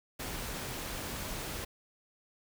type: noise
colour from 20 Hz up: pink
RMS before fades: -39 dBFS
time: 0.19-1.65 s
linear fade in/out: 10 ms
effects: none